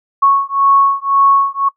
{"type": "beating tone pair", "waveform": "sine", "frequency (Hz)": [1104, 1105.9], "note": ["C#6", "C#6"], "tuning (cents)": [-7, -4], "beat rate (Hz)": 1.9, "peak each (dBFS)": -12, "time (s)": [0.22, 1.69], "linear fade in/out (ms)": 10, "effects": ["noise-tail reverb RT60 0.1 s tail -20 dB re dry"]}